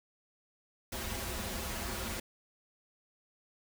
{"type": "noise with comb filter", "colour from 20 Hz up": "pink", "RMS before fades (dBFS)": -38, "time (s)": [0.92, 2.2], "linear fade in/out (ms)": 5, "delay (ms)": 6.7, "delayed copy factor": -1, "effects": []}